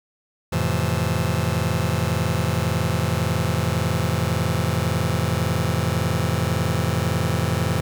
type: chord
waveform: sawtooth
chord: F major seventh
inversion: none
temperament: just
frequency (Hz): 87.31 / 109.13 / 130.96 / 163.7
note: F2 / A2 / C3 / E3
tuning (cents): 0 / -14 / +2 / -12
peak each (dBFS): -21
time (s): 0.52-7.81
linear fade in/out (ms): 10
effects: 9-bit